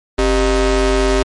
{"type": "ring-modulated tone", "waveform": "30% pulse", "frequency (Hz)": 220, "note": "A3", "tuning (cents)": 0, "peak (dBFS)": -6, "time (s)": [0.18, 1.23], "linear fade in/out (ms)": 10, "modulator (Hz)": 172, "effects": ["low-pass 8000 Hz 12 dB/octave", "MP3 48 kbps"]}